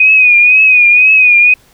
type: tone with vibrato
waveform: sine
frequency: 2489 Hz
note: D#7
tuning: in tune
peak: -3 dBFS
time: 0-1.54 s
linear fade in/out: 5 ms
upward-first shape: triangle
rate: 2 Hz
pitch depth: 72 cents each way
effects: pink hiss -47 dBFS RMS until 1.73 s